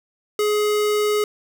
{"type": "tone", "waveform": "square", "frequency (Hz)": 420, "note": "G#4", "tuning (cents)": 19, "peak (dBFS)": -18, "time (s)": [0.39, 1.24], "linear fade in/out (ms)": 2, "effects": []}